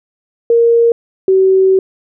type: tone pair in turn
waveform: sine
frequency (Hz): 466.2 / 380.4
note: A#4 / F#4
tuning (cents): 0 / +48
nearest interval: major third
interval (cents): 352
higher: first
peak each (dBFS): -6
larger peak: neither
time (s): 0.5-0.92 / 1.28-1.79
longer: second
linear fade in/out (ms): 2
effects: none